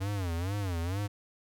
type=tone with vibrato; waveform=square; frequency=92.5 Hz; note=F#2; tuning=in tune; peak=-31 dBFS; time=0-1.08 s; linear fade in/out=20 ms; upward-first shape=sine; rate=2.2 Hz; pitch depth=190 cents each way; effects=none

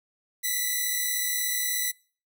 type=tone pair together; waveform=5% pulse; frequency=1964.4 / 2001 Hz; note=B6 / B6; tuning=-10 / +22 cents; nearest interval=unison; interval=32 cents; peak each=-18 dBFS; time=0.43-1.92 s; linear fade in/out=20 ms; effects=noise-tail reverb RT60 0.4 s tail -24 dB re dry

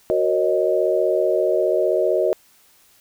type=chord; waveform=sine; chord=D# minor seventh; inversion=first; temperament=equal with one note detuned; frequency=370 / 466.2 / 547 / 622.3 Hz; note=F#4 / A#4 / C#5 / D#5; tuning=0 / 0 / -23 / 0 cents; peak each=-21 / -23 / -23 / -20 dBFS; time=0.1-2.33 s; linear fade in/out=0 ms; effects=white hiss -55 dBFS RMS until 3 s

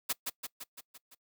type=noise with echo; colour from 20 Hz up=white; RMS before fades=-31 dBFS; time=0.09-0.13 s; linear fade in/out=10 ms; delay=170 ms; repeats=6; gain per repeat=-4 dB; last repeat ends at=1.15 s; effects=noise-tail reverb RT60 0.1 s tail -22 dB re dry + high-pass 100 Hz 12 dB/octave

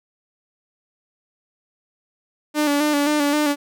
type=tone with vibrato; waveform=sawtooth; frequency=293.7 Hz; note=D4; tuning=in tune; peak=-13 dBFS; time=2.54-3.56 s; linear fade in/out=50 ms; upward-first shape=square; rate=3.8 Hz; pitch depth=37 cents each way; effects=none

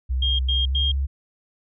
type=tone with pitch glide; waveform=sine; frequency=64.2 to 68.41 Hz; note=C2 to C#2; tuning=-32 to -22 cents; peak=-20 dBFS; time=0.09-1.07 s; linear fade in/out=20 ms; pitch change=+110 cents; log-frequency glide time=0.62-0.79 s
type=tone bursts; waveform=sine; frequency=3224 Hz; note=G7; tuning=48 cents sharp; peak=-21 dBFS; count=3; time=0.22-0.918 s; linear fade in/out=5 ms; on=170 ms; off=94 ms
effects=none

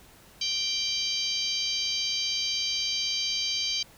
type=harmonic tone; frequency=784 Hz; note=G5; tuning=in tune; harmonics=3 / 4 / 5 / 6 / 7 / 8; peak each=-38 / -31 / -35 / -30 / -39 / -37 dBFS; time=0.41-3.83 s; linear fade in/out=5 ms; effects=pink hiss -54 dBFS RMS until 3.97 s

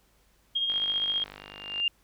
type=tone with tremolo; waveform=sine; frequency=3240 Hz; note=G#7; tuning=43 cents flat; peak=-23 dBFS; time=0.55-1.24 s; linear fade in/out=10 ms; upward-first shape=triangle; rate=15 Hz; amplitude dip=50%
type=click train; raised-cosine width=0.3 ms; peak=-25 dBFS; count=56; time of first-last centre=0.7-1.8 s; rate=50 Hz
type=tone with exponential growth; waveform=sine; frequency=2800 Hz; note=F7; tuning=4 cents sharp; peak=-21 dBFS; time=1.37-1.88 s; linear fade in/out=2 ms; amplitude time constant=110 ms
effects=added 50 Hz sine -66 dBFS peak until 2.03 s + pink hiss -66 dBFS RMS until 2.03 s

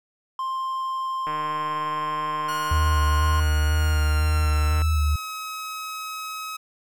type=tone; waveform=triangle; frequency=1052 Hz; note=C6; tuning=9 cents sharp; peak=-23 dBFS; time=0.39-3.4 s; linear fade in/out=2 ms
type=click train; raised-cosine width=0.5 ms; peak=-19 dBFS; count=544; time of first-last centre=1.27-4.819 s; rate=153 Hz
type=tone with pitch glide; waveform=sawtooth; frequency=1441 to 1276.4 Hz; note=F#6 to D#6; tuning=-46 to +44 cents; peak=-27 dBFS; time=2.48-6.57 s; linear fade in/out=10 ms; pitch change=-210 cents; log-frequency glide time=3.72-5.2 s
type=tone with vibrato; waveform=sine; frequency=76.3 Hz; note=D#2; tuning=33 cents flat; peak=-18 dBFS; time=2.71-5.16 s; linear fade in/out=5 ms; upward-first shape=square; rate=2 Hz; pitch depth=42 cents each way
effects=none

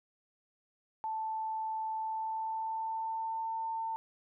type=tone with pitch glide; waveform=sine; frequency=880 to 898.5 Hz; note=A5 to A5; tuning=0 to +36 cents; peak=-33 dBFS; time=1.04-3.96 s; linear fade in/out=0 ms; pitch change=+36 cents; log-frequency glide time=1.96-3.49 s; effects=none

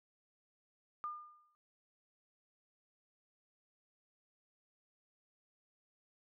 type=tone with exponential decay; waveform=sine; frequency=1208 Hz; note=D6; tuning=48 cents sharp; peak=-36 dBFS; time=1.04-1.55 s; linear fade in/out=0 ms; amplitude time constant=110 ms; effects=none

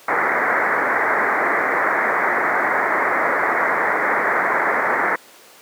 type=low-pass noise; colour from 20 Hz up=white; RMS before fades=-18 dBFS; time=0.08-5.16 s; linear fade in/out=5 ms; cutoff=2100 Hz; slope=96 dB/octave; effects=pink hiss -45 dBFS RMS until 5.61 s + high-pass 400 Hz 12 dB/octave

